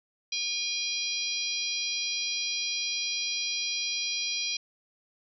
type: harmonic tone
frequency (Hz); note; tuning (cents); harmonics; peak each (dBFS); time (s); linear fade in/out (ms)
811; G#5; -41; 3 / 4 / 5 / 6 / 7; -35 / -35 / -35 / -35 / -35; 0.32-4.57; 5
effects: none